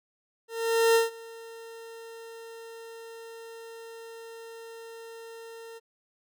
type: tone with ADSR envelope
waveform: 40% pulse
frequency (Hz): 456.6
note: A#4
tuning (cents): -36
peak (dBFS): -17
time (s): 0.48-5.8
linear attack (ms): 470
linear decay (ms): 150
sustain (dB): -24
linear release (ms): 29
effects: none